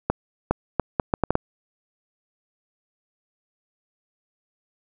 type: accelerating click train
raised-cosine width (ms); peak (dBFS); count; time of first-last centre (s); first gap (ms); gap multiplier
1; -5; 8; 0.1-1.354; 410; 0.7
effects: none